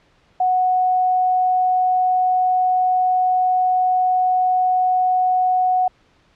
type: tone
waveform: sine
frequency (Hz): 737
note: F#5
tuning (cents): -7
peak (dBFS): -14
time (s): 0.4-5.88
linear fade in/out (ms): 5
effects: pink hiss -57 dBFS RMS until 6.35 s + low-pass 4000 Hz 12 dB/octave